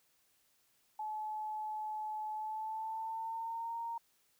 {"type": "tone with pitch glide", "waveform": "sine", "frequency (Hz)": [859, 926], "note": ["A5", "A#5"], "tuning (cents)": [-42, -12], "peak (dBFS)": -37, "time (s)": [0.99, 3.98], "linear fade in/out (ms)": 5, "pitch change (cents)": 130, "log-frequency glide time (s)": [2.33, 3.78], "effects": ["white hiss -73 dBFS RMS until 4.39 s"]}